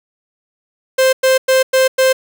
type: tone bursts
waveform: 45% pulse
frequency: 523.3 Hz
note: C5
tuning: in tune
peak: -9 dBFS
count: 5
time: 0.98-2.13 s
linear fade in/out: 10 ms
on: 150 ms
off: 100 ms
effects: none